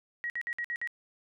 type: tone bursts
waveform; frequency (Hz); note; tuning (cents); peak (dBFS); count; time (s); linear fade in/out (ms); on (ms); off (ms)
sine; 1903; A#6; +35; -31; 6; 0.24-0.874; 0; 59; 56
effects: none